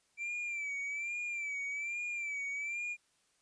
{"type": "tone with vibrato", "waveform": "triangle", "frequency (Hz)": 2334, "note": "D7", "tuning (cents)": -11, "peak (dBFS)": -34, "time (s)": [0.17, 2.97], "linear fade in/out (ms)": 50, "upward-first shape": "sine", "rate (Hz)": 1.2, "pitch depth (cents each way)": 70, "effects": ["white hiss -73 dBFS RMS until 3.41 s", "resampled to 22050 Hz"]}